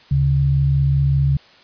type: tone pair together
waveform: sine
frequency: 73.42 / 138.59 Hz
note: D2 / C#3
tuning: 0 / 0 cents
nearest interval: major seventh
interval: 1100 cents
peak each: -20 / -14 dBFS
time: 0.11-1.37 s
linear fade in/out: 5 ms
effects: white hiss -48 dBFS RMS until 1.63 s + resampled to 11025 Hz